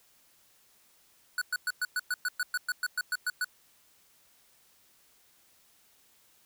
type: tone bursts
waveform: square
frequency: 1476 Hz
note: F#6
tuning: 5 cents flat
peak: -28 dBFS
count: 15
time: 1.38-3.445 s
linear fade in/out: 2 ms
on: 35 ms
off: 110 ms
effects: white hiss -64 dBFS RMS until 6.45 s